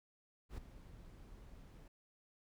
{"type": "noise with ADSR envelope", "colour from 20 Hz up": "brown", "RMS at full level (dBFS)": -43, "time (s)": [0.49, 1.88], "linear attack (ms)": 89, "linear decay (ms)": 5, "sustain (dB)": -13, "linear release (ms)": 3, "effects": []}